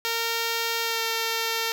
5% pulse tone with pitch glide, 460 to 454.2 Hz, A#4 to A#4, -23 to -45 cents, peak -13 dBFS, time 0.05-1.72 s, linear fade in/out 0 ms, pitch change -22 cents, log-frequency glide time 0.82-1.02 s, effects none

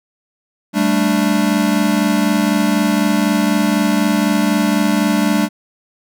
square chord, G suspended second, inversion none, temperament equal, 196 / 220 / 293.7 Hz, G3 / A3 / D4, 0 / 0 / 0 cents, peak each -18 dBFS, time 0.73-5.49 s, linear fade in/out 50 ms, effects none

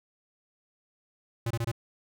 square tone bursts, 116 Hz, A#2, 8 cents flat, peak -28 dBFS, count 4, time 1.46-1.716 s, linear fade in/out 5 ms, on 46 ms, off 24 ms, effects none

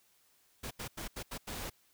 pink noise bursts at uneven times, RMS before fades -41 dBFS, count 6, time 0.63-0.71 / 0.79-0.88 / 0.97-1.08 / 1.16-1.23 / 1.31-1.38 / 1.47-1.7 s, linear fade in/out 10 ms, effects white hiss -69 dBFS RMS until 1.93 s

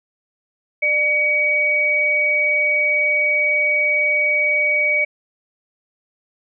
sine tone pair together, 598.9 / 2261 Hz, D5 / C#7, +34 / +34 cents, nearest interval octave + major seventh, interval 2300 cents, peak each -24 / -15 dBFS, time 0.82-5.05 s, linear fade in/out 10 ms, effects none

